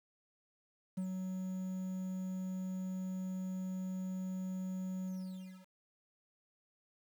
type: tone with ADSR envelope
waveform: triangle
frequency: 186.4 Hz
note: F#3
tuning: 13 cents sharp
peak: -32 dBFS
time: 0.97-5.68 s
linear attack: 10 ms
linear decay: 83 ms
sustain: -3 dB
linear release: 610 ms
effects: 10-bit